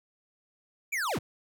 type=linear sweep; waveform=square; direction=down; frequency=2428 to 40.75 Hz; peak=-29 dBFS; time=0.92-1.19 s; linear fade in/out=10 ms; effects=none